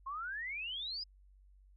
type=exponential sweep; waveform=sine; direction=up; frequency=1049 to 5090 Hz; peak=-38 dBFS; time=0.06-1.04 s; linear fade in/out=10 ms; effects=added 48 Hz sine -59 dBFS peak until 1.76 s